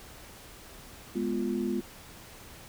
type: chord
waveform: sine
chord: F diminished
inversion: first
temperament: equal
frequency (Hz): 207.7 / 246.9 / 349.2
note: Ab3 / Cb4 / F4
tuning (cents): 0 / 0 / 0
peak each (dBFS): -32 / -32 / -32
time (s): 1.15-1.81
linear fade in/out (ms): 10
effects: pink hiss -49 dBFS RMS until 2.68 s